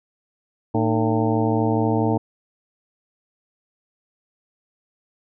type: harmonic tone with a mistuned harmonic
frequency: 112.5 Hz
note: A2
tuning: 39 cents sharp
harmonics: 1 / 2 / 3 / 4 / 5 / 6 / 7 / 8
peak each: -23 / -24 / -23 / -25 / -32 / -29 / -29 / -29 dBFS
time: 0.74-2.18 s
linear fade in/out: 10 ms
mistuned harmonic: 3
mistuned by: -150 cents
effects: none